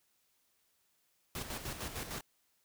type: noise with tremolo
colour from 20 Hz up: pink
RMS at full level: -40 dBFS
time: 1.35-2.21 s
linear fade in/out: 2 ms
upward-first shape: square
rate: 6.6 Hz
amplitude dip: 55%
effects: white hiss -75 dBFS RMS until 2.64 s